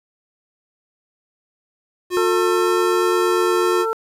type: tone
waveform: square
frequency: 359.9 Hz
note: F#4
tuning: 48 cents flat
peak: -18 dBFS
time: 2.1-3.86 s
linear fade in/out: 50 ms
type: harmonic tone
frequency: 448.4 Hz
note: A4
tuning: 33 cents sharp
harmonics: 1 / 2 / 3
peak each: -21 / -28 / -23 dBFS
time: 2.17-3.93 s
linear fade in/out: 0 ms
effects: resampled to 32000 Hz + 8-bit